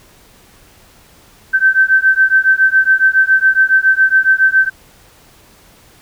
sine beating tone pair, 1544 / 1551.2 Hz, G6 / G6, -27 / -19 cents, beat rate 7.2 Hz, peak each -11 dBFS, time 1.53-4.7 s, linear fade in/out 20 ms, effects pink hiss -46 dBFS RMS until 6.01 s

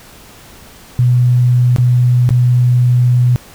sine tone with dropouts, 123.47 Hz, B2, in tune, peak -7 dBFS, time 0.99-3.36 s, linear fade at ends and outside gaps 0 ms, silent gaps 1.762-1.784 / 2.291-2.306 s, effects pink hiss -39 dBFS RMS until 3.54 s

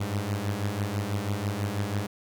sawtooth beating tone pair, 98.4 / 104.5 Hz, G2 / G#2, +7 / +11 cents, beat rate 6.1 Hz, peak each -27 / -26 dBFS, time 0-2.07 s, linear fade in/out 10 ms, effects none

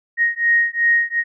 sine beating tone pair, 1869 / 1871.7 Hz, A#6 / A#6, +4 / +7 cents, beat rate 2.7 Hz, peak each -17 / -17 dBFS, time 0.17-1.24 s, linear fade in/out 50 ms, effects none

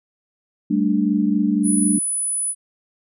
sine chord, G suspended second, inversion none, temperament equal, 196 / 220 / 293.7 Hz, G3 / A3 / D4, 0 / 0 / 0 cents, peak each -20 dBFS, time 0.7-1.99 s, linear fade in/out 10 ms
sine tone, 9940 Hz, D#9, 3 cents flat, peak -20 dBFS, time 1.63-2.55 s, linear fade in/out 50 ms
effects none

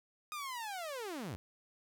sawtooth linear sweep, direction down, 1244.5 to 73.42 Hz, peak -36 dBFS, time 0.32-1.36 s, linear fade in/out 0 ms, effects none

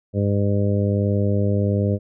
harmonic tone, 101.2 Hz, G#2, 44 cents flat, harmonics 1 / 2 / 3 / 4 / 5 / 6, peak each -19 / -23 / -29 / -28 / -27 / -31 dBFS, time 0.13-1.99 s, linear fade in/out 50 ms, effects none

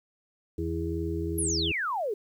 harmonic tone, 82.5 Hz, E2, 2 cents sharp, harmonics 1 / 2 / 4 / 5, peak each -32 / -37 / -32 / -35 dBFS, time 0.58-1.72 s, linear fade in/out 5 ms
sine exponential sweep, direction down, 11590 to 386.6 Hz, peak -27 dBFS, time 1.38-2.14 s, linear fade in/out 5 ms
effects 10-bit

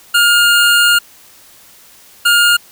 25% pulse tone pair in turn, 1414 / 1414 Hz, F6 / F6, +21 / +21 cents, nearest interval unison, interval 0 cents, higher neither, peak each -4 dBFS, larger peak neither, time 0.14-0.99 / 2.25-2.57 s, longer first, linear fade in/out 10 ms, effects white hiss -43 dBFS RMS until 2.71 s

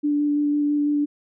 sine tone with vibrato, 292.8 Hz, D4, 5 cents flat, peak -18 dBFS, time 0.03-1.06 s, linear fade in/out 20 ms, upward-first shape square, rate 6 Hz, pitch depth 8 cents each way, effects none

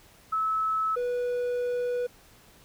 sine / triangle tone pair in turn, 1300 / 489.6 Hz, E6 / B4, -24 / -15 cents, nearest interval octave + perfect fourth, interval 1691 cents, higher first, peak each -24 dBFS, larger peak neither, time 0.32-0.96 / 0.96-2.07 s, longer second, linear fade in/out 10 ms, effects pink hiss -56 dBFS RMS until 2.64 s

